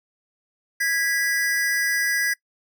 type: tone pair together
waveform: square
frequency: 1651 / 1965 Hz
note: G#6 / B6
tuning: -11 / -9 cents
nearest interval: minor third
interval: 302 cents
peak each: -24 dBFS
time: 0.8-2.34 s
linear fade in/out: 10 ms
effects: noise-tail reverb RT60 0.1 s tail -22 dB re dry